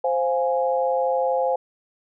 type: chord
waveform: sine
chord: F minor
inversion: second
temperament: equal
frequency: 523.3 / 698.5 / 830.6 Hz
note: C5 / F5 / Ab5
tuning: 0 / 0 / 0 cents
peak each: -21 / -26 / -25 dBFS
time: 0.04-1.56 s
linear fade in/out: 5 ms
effects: none